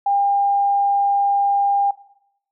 sine tone, 802 Hz, G5, 39 cents sharp, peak -15 dBFS, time 0.06-1.91 s, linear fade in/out 5 ms, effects noise-tail reverb RT60 0.8 s tail -18 dB re dry

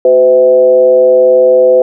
sine tone with frequency modulation, 509 Hz, C5, 48 cents flat, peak -3 dBFS, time 0.05-1.82 s, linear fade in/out 2 ms, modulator 138 Hz, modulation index 0.6, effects none

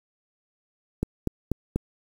click train, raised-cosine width 3 ms, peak -11 dBFS, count 4, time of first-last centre 1.03-1.76 s, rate 4.11 Hz, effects 7-bit

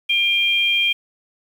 sine tone pair together, 2395 / 3197 Hz, D7 / G7, +33 / +33 cents, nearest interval perfect fourth, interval 500 cents, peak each -18 dBFS, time 0.09-0.93 s, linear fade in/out 10 ms, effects 7-bit

